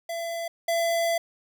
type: tone pair in turn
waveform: square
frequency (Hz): 673 / 673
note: E5 / E5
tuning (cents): +36 / +36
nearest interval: unison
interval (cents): 0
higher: neither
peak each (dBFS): -30 / -23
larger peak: second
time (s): 0.09-0.48 / 0.68-1.18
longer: second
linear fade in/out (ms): 5
effects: none